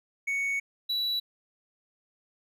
triangle tone pair in turn, 2224 / 3933 Hz, C#7 / B7, +5 / -8 cents, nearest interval minor seventh, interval 987 cents, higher second, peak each -25 dBFS, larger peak neither, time 0.27-0.6 / 0.89-1.2 s, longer first, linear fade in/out 10 ms, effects none

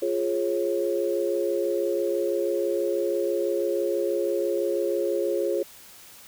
sine chord, Db major, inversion first, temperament equal with one note detuned, 349.2 / 415.3 / 543.9 Hz, F4 / Ab4 / Db5, 0 / 0 / -33 cents, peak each -27 dBFS, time 0.02-5.63 s, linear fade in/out 5 ms, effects white hiss -48 dBFS RMS until 6.27 s

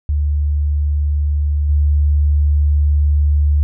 sine tone with level steps, 73.42 Hz, D2, in tune, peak -13 / -10 dBFS, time 0.09-3.63 s, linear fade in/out 0 ms, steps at 1.69 s, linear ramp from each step 5 ms, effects none

